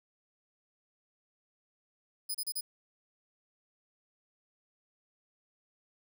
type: tone bursts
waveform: 10% pulse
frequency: 5000 Hz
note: D#8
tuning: 8 cents sharp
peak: -26 dBFS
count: 4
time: 2.29-2.61 s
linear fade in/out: 10 ms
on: 56 ms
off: 32 ms
effects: none